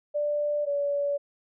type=tone pair in turn; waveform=sine; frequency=589 / 571.2 Hz; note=D5 / D5; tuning=+5 / -48 cents; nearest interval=minor second; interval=53 cents; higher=first; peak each=-24 dBFS; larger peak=neither; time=0.14-0.66 / 0.66-1.18 s; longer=neither; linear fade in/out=20 ms; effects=none